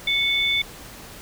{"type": "tone pair together", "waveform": "sine", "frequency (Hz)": [2217, 3519], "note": ["C#7", "A7"], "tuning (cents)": [0, 0], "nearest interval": "minor sixth", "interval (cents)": 800, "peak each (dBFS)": [-22, -21], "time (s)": [0.07, 0.62], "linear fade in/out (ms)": 5, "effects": ["pink hiss -41 dBFS RMS until 1.21 s"]}